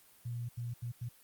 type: tone bursts at uneven times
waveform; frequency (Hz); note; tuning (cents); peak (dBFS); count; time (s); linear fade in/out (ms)
sine; 119.5; A#2; +43; -36; 4; 0.25-0.49 / 0.57-0.74 / 0.82-0.92 / 1.01-1.09; 10
effects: white hiss -62 dBFS RMS until 1.23 s + Opus 32 kbps